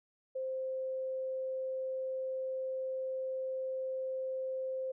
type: tone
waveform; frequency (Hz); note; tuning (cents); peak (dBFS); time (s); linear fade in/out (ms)
sine; 523; C5; -1; -34; 0.35-4.92; 10
effects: none